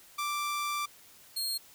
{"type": "tone pair in turn", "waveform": "sawtooth", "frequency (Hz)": [1175, 4242], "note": ["D6", "C8"], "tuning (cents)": [1, 23], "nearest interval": "octave + minor seventh", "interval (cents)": 2222, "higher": "second", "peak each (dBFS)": [-27, -28], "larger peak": "first", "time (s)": [[0.18, 0.86], [1.36, 1.58]], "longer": "first", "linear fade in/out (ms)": 10, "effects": ["white hiss -56 dBFS RMS until 1.74 s"]}